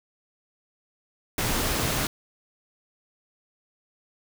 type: noise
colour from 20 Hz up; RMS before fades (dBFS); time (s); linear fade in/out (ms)
pink; -26; 1.38-2.07; 2
effects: none